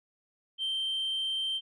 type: tone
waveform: sine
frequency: 3132 Hz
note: G7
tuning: 2 cents flat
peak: -27 dBFS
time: 0.58-1.61 s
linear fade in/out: 50 ms
effects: tanh soft clip ceiling -27 dBFS